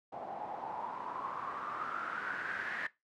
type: noise with low-pass filter sweep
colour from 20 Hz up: white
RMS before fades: -40 dBFS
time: 0.12-2.87 s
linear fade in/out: 5 ms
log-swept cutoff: 730 to 1800 Hz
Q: 7.6
effects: noise-tail reverb RT60 0.2 s tail -18 dB re dry + high-pass 150 Hz 12 dB/octave